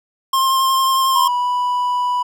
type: tone with vibrato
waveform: square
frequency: 1061 Hz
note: C6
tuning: 24 cents sharp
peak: -14 dBFS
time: 0.33-1.28 s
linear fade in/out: 5 ms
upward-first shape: triangle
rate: 11 Hz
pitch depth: 17 cents each way
type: tone with pitch glide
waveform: triangle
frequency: 980 to 986.2 Hz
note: B5 to B5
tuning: -14 to -3 cents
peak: -14 dBFS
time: 1.15-2.23 s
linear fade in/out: 10 ms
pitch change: +11 cents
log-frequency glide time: 1.37-1.47 s
effects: none